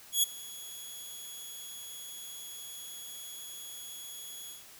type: tone with ADSR envelope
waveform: 10% pulse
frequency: 3354 Hz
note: G#7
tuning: 16 cents sharp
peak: -14 dBFS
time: 0.12-4.66 s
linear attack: 110 ms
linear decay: 14 ms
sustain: -21 dB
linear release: 170 ms
effects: white hiss -53 dBFS RMS until 4.79 s